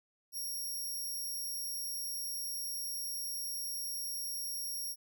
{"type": "tone", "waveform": "5% pulse", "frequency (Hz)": 5590, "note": "F8", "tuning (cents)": 1, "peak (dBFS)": -31, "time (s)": [0.32, 4.96], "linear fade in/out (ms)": 50, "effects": []}